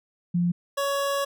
sine / 25% pulse tone pair in turn, 174.61 / 559.2 Hz, F3 / C#5, 0 / +15 cents, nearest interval octave + minor sixth, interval 2015 cents, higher second, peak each -20 dBFS, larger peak neither, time 0.34-0.52 / 0.77-1.25 s, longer second, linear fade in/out 10 ms, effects none

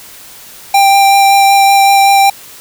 square tone with vibrato, 790 Hz, G5, 13 cents sharp, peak -5 dBFS, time 0.74-2.3 s, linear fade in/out 5 ms, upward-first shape sine, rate 5.3 Hz, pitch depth 10 cents each way, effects white hiss -34 dBFS RMS until 2.6 s

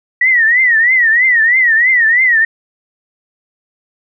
sine tone with vibrato, 1919 Hz, A#6, 50 cents sharp, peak -7 dBFS, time 0.21-2.45 s, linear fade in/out 5 ms, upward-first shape triangle, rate 3.1 Hz, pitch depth 170 cents each way, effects none

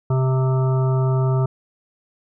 harmonic tone, 130.81 Hz, C3, in tune, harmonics 1 / 3 / 5 / 7 / 9 / 10, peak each -16 / -26 / -30 / -33 / -35 / -36 dBFS, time 0.1-1.46 s, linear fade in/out 5 ms, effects none

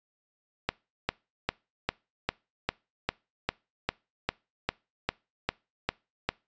click train, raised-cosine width 0.3 ms, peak -10 dBFS, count 15, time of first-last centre 0.69-6.29 s, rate 2.5 Hz, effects noise-tail reverb RT60 0.3 s tail -24 dB re dry + resampled to 16000 Hz

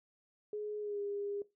sine tone with pitch glide, 420.3 to 405.5 Hz, G#4 to G#4, +21 to -41 cents, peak -36 dBFS, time 0.53-1.42 s, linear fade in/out 2 ms, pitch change -62 cents, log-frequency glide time 0.8-1 s, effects noise-tail reverb RT60 0.2 s tail -17 dB re dry

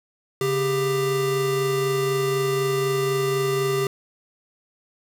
square tone pair together, 140 / 396 Hz, C#3 / G4, +18 / +18 cents, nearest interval octave + tritone, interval 1800 cents, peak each -28 / -22 dBFS, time 0.41-3.87 s, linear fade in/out 2 ms, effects none

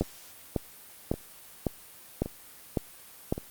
two click trains, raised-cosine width 2 ms, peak -21 / -12 dBFS, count 4 / 7, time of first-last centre 0.02-3.379 / 0.01-3.325 s, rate 0.893 / 1.81 Hz, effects white hiss -50 dBFS RMS until 3.5 s + Opus 32 kbps

